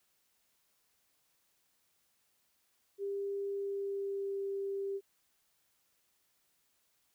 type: tone with pitch glide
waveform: sine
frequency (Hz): 398.4 to 394.3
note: G4 to G4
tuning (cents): +28 to +10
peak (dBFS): -34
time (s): 2.98-5.01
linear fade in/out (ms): 50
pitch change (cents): -18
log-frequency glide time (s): 3.48-4.41
effects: white hiss -75 dBFS RMS until 7.14 s